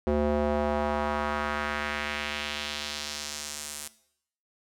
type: tone with band-pass filter sweep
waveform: square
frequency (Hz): 74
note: D2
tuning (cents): +14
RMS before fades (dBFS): -30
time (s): 0.07-3.88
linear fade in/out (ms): 0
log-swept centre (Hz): 420 to 9400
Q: 1.4
effects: noise-tail reverb RT60 0.7 s tail -17 dB re dry